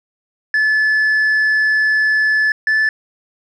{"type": "tone pair in turn", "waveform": "sine", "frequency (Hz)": [1730, 1743], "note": ["A6", "A6"], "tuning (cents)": [-30, -17], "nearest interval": "unison", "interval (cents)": 13, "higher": "second", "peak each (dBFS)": -9, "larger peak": "neither", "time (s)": [[0.54, 2.52], [2.67, 2.89]], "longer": "first", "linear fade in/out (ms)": 2, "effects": ["tanh soft clip ceiling -11 dBFS"]}